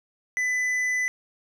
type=tone with hard clipping; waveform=sine; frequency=2000 Hz; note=B6; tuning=21 cents sharp; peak=-24 dBFS; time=0.37-1.08 s; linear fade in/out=0 ms; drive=6 dB; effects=none